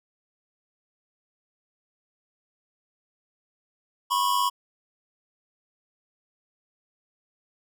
square tone pair together, 987.8 / 1085.9 Hz, B5 / C#6, 0 / -36 cents, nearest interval major second, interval 164 cents, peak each -25 dBFS, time 4.1-4.5 s, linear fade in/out 20 ms, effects none

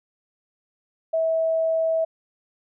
sine tone, 649 Hz, E5, 27 cents flat, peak -19 dBFS, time 1.13-2.05 s, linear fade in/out 10 ms, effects none

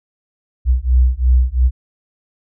sine beating tone pair, 61.3 / 64.2 Hz, B1 / C2, -12 / -32 cents, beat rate 2.9 Hz, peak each -13 dBFS, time 0.65-1.71 s, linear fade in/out 50 ms, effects none

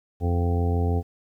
harmonic tone, 86.4 Hz, F2, 18 cents flat, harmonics 1 / 2 / 3 / 4 / 5 / 6 / 8 / 9, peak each -21 / -32 / -31 / -38 / -31 / -39 / -39 / -35 dBFS, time 0.2-1.03 s, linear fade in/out 50 ms, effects 10-bit

